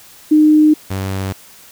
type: tone pair in turn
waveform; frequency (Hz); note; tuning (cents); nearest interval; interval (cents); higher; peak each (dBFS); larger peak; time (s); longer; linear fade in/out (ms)
sine / sawtooth; 305.8 / 96.08; D#4 / G2; -30 / -34; octave + minor sixth; 2004; first; -6 / -15; first; 0.31-0.74 / 0.9-1.33; neither; 10
effects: white hiss -42 dBFS RMS until 1.71 s